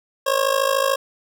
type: tone with amplitude modulation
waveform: 25% pulse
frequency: 543 Hz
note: C#5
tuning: 36 cents flat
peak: -10 dBFS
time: 0.26-0.96 s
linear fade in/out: 10 ms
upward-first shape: sine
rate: 53.6 Hz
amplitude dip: 80%
effects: none